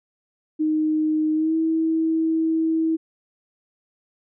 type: tone with pitch glide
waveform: sine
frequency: 310.1 to 322.5 Hz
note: D#4 to E4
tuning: -6 to -38 cents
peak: -18 dBFS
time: 0.59-2.97 s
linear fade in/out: 20 ms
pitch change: +68 cents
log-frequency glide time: 1.34-1.55 s
effects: none